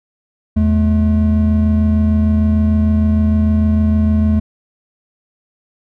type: tone pair together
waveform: triangle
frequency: 80.5 / 214.9 Hz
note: E2 / A3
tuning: -41 / -41 cents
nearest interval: octave + perfect fourth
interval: 1700 cents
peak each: -11 dBFS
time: 0.56-4.4 s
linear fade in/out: 10 ms
effects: none